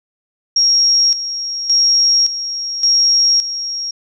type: tone with tremolo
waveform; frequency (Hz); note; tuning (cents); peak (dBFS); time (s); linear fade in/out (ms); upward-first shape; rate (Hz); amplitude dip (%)
sine; 5588; F8; 0; -9; 0.56-3.91; 5; square; 0.88; 70
effects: none